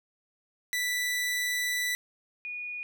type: tone pair in turn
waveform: sawtooth / sine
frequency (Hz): 1975.5 / 2454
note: B6 / D#7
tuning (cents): 0 / -25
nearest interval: major third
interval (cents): 375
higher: second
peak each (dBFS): -24 / -34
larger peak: first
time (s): 0.73-1.95 / 2.45-2.83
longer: first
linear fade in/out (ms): 0
effects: none